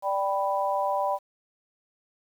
sine chord, G major, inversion second, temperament equal, 587.3 / 784 / 987.8 Hz, D5 / G5 / B5, 0 / 0 / 0 cents, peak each -28 dBFS, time 0.02-1.19 s, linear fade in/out 50 ms, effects 9-bit

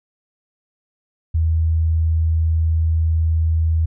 sine tone, 80.8 Hz, E2, 34 cents flat, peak -14 dBFS, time 1.34-3.86 s, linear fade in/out 10 ms, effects none

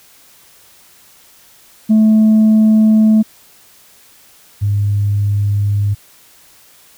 sine tone pair in turn, 217.4 / 101.92 Hz, A3 / G#2, -21 / -32 cents, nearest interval octave + minor second, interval 1311 cents, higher first, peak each -4 / -11 dBFS, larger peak first, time 1.89-3.23 / 4.61-5.95 s, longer neither, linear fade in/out 20 ms, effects tanh soft clip ceiling -5 dBFS + white hiss -46 dBFS RMS until 6.97 s

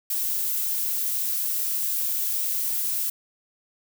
violet noise, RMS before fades -26 dBFS, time 0.1-3.1 s, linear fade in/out 5 ms, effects none

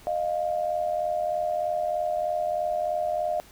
sine tone pair together, 617 / 700.2 Hz, D#5 / F5, -15 / +4 cents, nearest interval major second, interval 219 cents, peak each -27 dBFS, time 0.07-3.4 s, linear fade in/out 0 ms, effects added 50 Hz sine -56 dBFS peak until 3.51 s + pink hiss -52 dBFS RMS until 3.51 s

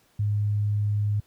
sine tone, 103.83 Hz, G#2, in tune, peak -21 dBFS, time 0.19-1.2 s, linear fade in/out 5 ms, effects pink hiss -63 dBFS RMS until 1.26 s + high-pass 60 Hz 12 dB/octave

